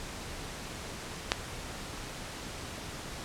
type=clicks; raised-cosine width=0.2 ms; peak=-6 / -26 dBFS; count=2; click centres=1.319 / 1.334 s; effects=pink hiss -41 dBFS RMS until 3.24 s + low-pass 9000 Hz 12 dB/octave